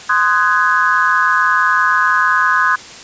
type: chord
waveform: sine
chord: Ab dominant seventh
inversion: first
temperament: just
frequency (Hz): 1038.3 / 1245.9 / 1495.1 / 1661.2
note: C6 / Eb6 / Gb6 / Ab6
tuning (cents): -14 / +2 / +18 / 0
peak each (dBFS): -16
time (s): 0.09-2.76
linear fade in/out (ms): 10
effects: white hiss -34 dBFS RMS until 3.03 s + resampled to 16000 Hz